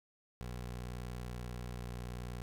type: tone with pitch glide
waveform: 20% pulse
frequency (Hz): 61 to 60.61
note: B1 to B1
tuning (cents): -21 to -32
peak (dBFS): -36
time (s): 0.41-2.42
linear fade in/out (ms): 0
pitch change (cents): -11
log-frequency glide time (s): 0.75-2.06
effects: none